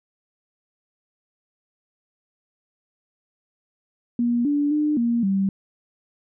sine tone with pitch steps, 238.7 / 289.8 / 300.3 / 235.2 / 194.5 Hz, A#3 / D4 / D4 / A#3 / G3, +41 / -23 / +39 / +16 / -13 cents, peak -18 dBFS, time 4.19-5.49 s, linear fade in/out 2 ms, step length 260 ms, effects none

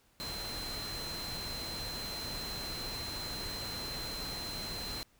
sine tone in noise, 4100 Hz, C8, 36 cents flat, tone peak -40 dBFS, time 0.2-5.03 s, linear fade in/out 0 ms, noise pink, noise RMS -42 dBFS, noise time 0.2-5.03 s, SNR -1 dB, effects pink hiss -68 dBFS RMS until 5.19 s

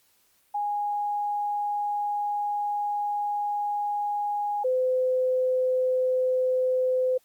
sine tone pair in turn, 825 / 511.2 Hz, G#5 / C5, -12 / -40 cents, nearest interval minor sixth, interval 828 cents, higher first, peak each -25 / -21 dBFS, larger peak second, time 0.54-4.64 / 4.64-7.18 s, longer first, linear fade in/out 10 ms, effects white hiss -65 dBFS RMS until 7.24 s + Opus 48 kbps

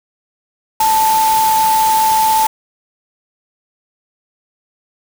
sine tone in noise, 880 Hz, A5, in tune, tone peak -10 dBFS, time 0.8-2.47 s, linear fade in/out 5 ms, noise white, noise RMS -21 dBFS, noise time 0.8-2.47 s, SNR +8 dB, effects none

